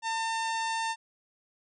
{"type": "harmonic tone", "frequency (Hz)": 902, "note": "A5", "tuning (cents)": 43, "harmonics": [1, 2, 3, 4, 5, 6, 7, 8, 9, 10], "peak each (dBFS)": [-30, -36, -40, -42, -44, -46, -47, -48, -49, -50], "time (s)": [0.02, 0.96], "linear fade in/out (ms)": 50, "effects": []}